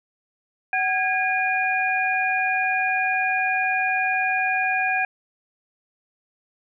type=tone cluster; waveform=sine; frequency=752 / 1640 / 2430 Hz; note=F#5 / G#6 / D#7; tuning=+28 / -22 / -42 cents; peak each=-24 dBFS; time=0.73-5.05 s; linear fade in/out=2 ms; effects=none